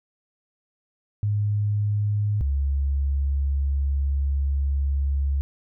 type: tone pair in turn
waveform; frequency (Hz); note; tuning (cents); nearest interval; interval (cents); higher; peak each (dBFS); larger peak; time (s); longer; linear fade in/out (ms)
sine; 103.83 / 69.43; G#2 / C#2; 0 / +3; perfect fifth; 697; first; -20; neither; 1.23-2.41 / 2.41-5.41; second; 0
effects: none